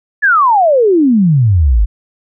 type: exponential sweep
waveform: sine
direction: down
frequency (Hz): 1760 to 46.76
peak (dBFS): -6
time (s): 0.22-1.86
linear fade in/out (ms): 20
effects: none